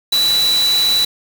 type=tone in noise; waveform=sine; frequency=3951 Hz; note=B7; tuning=in tune; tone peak=-12 dBFS; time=0.12-1.05 s; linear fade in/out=5 ms; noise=white; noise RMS=-23 dBFS; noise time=0.12-1.05 s; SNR=+8 dB; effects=none